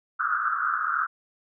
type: band-pass noise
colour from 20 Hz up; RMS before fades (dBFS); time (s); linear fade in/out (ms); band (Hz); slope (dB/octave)
pink; -26; 0.19-1.07; 20; 1200 to 1500; 96
effects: none